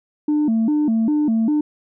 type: tone with vibrato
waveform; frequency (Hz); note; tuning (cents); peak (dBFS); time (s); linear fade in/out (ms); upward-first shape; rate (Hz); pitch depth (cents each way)
sine; 259.2; C4; -16; -13; 0.28-1.61; 5; square; 2.5; 250
effects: tanh soft clip ceiling -13 dBFS